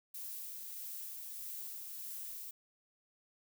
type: noise with tremolo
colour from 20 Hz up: violet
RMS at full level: -44 dBFS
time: 0.14-2.51 s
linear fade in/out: 5 ms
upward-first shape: sine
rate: 1.6 Hz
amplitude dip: 25%
effects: none

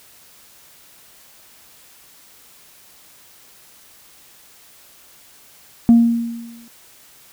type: tone with exponential decay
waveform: sine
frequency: 233.1 Hz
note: A#3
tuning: in tune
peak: -3 dBFS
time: 5.89-6.68 s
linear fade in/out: 0 ms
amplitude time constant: 170 ms
effects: tanh soft clip ceiling -4 dBFS + white hiss -48 dBFS RMS until 7.32 s

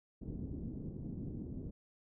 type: low-pass noise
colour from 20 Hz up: white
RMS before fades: -43 dBFS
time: 0.21-1.71 s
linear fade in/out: 10 ms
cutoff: 290 Hz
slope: 24 dB/octave
effects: none

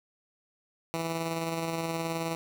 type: tone with tremolo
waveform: 10% pulse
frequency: 164.81 Hz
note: E3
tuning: in tune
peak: -21 dBFS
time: 0.94-2.35 s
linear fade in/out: 0 ms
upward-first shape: square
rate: 19 Hz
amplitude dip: 25%
effects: none

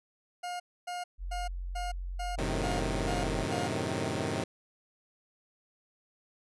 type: tone bursts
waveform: 40% pulse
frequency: 712 Hz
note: F5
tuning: 33 cents sharp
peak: -34 dBFS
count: 8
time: 0.43-3.68 s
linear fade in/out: 10 ms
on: 170 ms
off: 270 ms
type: tone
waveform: sine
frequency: 45.02 Hz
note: F#1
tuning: 47 cents flat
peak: -34 dBFS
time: 1.18-3.47 s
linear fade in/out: 50 ms
type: chord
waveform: 10% pulse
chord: F# diminished seventh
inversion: none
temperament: equal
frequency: 92.5 / 110 / 130.81 / 155.56 Hz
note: F#2 / A2 / C3 / Eb3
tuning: 0 / 0 / 0 / 0 cents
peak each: -28 dBFS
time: 2.38-4.44 s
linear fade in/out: 5 ms
effects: resampled to 24000 Hz

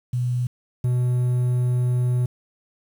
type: tone pair in turn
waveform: sine / triangle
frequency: 123.47 / 123.99 Hz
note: B2 / B2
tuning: 0 / +7 cents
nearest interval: unison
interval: 7 cents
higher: second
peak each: -20 / -16 dBFS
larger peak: second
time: 0.13-0.47 / 0.84-2.26 s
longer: second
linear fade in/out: 5 ms
effects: 8-bit

